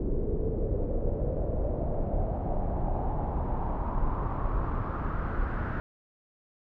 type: noise with low-pass filter sweep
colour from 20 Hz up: brown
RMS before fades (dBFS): -29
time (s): 0-5.8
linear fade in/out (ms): 0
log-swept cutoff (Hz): 410 to 1500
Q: 3.9
effects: none